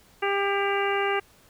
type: harmonic tone with a mistuned harmonic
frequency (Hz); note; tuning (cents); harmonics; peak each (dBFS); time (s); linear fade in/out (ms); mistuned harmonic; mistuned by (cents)
398.6; G4; +29; 1 / 2 / 3 / 4 / 5 / 6 / 7; -26 / -29 / -31 / -32 / -33 / -34 / -34; 0.22-1.2; 10; 6; -44
effects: pink hiss -57 dBFS RMS until 1.49 s